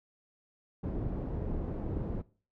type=low-pass noise; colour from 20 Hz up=pink; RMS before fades=-35 dBFS; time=0.83-2.22 s; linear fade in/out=10 ms; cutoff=410 Hz; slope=12 dB/octave; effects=noise-tail reverb RT60 0.4 s tail -20 dB re dry